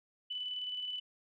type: tone with tremolo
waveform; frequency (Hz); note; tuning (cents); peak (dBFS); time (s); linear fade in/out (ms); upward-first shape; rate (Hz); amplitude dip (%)
sine; 2990; F#7; +17; -35; 0.3-1; 10; square; 19; 30
effects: none